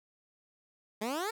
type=exponential sweep; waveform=15% pulse; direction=up; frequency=203.8 to 466.2 Hz; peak=-26 dBFS; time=1.01-1.31 s; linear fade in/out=10 ms; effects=none